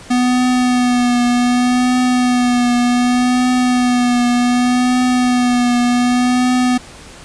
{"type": "tone with vibrato", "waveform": "square", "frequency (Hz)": 246.9, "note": "B3", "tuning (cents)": 0, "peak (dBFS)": -12, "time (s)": [0.1, 6.78], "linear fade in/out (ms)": 10, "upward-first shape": "triangle", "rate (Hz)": 0.66, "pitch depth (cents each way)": 32, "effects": ["pink hiss -37 dBFS RMS until 7.24 s", "resampled to 22050 Hz"]}